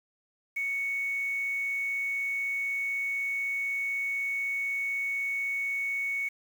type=tone with quantisation; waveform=sine; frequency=2221 Hz; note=C#7; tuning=3 cents sharp; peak=-28 dBFS; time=0.56-6.29 s; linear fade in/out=10 ms; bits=8; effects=none

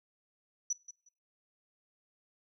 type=tone with echo; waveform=sine; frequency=5920 Hz; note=F#8; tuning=in tune; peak=-28 dBFS; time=0.7-0.73 s; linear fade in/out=5 ms; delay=180 ms; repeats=2; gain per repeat=-15 dB; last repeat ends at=1.09 s; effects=noise-tail reverb RT60 0.4 s tail -21 dB re dry + tanh soft clip ceiling -25 dBFS

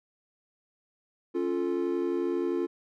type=chord; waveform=triangle; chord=Db augmented; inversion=none; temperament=equal; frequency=277.2 / 349.2 / 440 Hz; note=Db4 / F4 / A4; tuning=0 / 0 / 0 cents; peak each=-31 / -26 / -32 dBFS; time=1.34-2.67 s; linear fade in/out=20 ms; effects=none

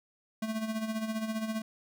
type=tone with tremolo; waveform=square; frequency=220 Hz; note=A3; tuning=in tune; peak=-30 dBFS; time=0.42-1.62 s; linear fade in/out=5 ms; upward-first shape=sine; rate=15 Hz; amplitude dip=60%; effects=none

